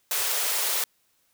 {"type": "high-pass noise", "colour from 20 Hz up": "white", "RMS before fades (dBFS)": -26, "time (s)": [0.11, 0.84], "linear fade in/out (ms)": 2, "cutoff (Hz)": 380, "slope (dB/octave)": 96, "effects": ["white hiss -68 dBFS RMS until 1.33 s"]}